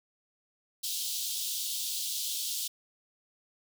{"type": "high-pass noise", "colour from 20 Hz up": "pink", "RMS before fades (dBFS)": -34, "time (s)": [0.83, 2.68], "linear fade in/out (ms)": 10, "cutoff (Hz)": 3200, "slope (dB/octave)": 48, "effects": []}